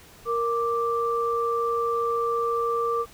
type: tone pair together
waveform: sine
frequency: 466.2 / 1174.8 Hz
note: A#4 / D6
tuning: 0 / 0 cents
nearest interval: octave + major third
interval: 1600 cents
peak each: -25 dBFS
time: 0.25-3.06 s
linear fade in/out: 50 ms
effects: pink hiss -50 dBFS RMS until 3.13 s